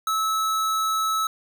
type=tone; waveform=square; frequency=1300 Hz; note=E6; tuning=24 cents flat; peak=-22 dBFS; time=0.07-1.27 s; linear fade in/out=2 ms; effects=none